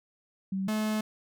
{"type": "tone pair in turn", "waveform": ["sine", "45% pulse"], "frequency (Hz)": [191.9, 215.4], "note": ["G3", "A3"], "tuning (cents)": [-37, -37], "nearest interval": "major second", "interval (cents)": 200, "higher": "second", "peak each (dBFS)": [-28, -27], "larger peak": "second", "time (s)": [[0.52, 0.68], [0.68, 1.01]], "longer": "second", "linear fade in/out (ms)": 5, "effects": []}